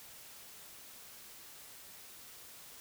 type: silence
effects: white hiss -53 dBFS RMS until 2.8 s